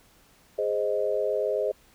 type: chord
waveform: sine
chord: Ab major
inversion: none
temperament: equal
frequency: 415.3 / 523.3 / 622.3 Hz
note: Ab4 / C5 / Eb5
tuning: 0 / 0 / 0 cents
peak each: -28 dBFS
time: 0.58-1.72 s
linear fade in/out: 10 ms
effects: pink hiss -59 dBFS RMS until 1.94 s